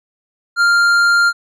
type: tone with tanh clipping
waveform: triangle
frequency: 1396.9 Hz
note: F6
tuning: in tune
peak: -11 dBFS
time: 0.56-1.33 s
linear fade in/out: 50 ms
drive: 14 dB
effects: none